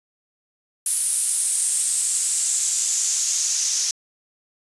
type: noise with band-pass filter sweep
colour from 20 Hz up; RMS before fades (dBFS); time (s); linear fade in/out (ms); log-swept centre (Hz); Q
white; -22; 0.86-3.91; 2; 10000 to 6000; 4.1
effects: resampled to 24000 Hz